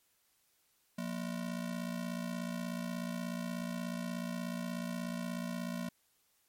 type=ring-modulated tone; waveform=square; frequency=207.7 Hz; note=G#3; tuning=in tune; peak=-34 dBFS; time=0.98-5.89 s; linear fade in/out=5 ms; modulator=28.3 Hz; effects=white hiss -73 dBFS RMS until 6.48 s + MP3 64 kbps